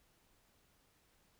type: silence
effects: pink hiss -72 dBFS RMS until 1.39 s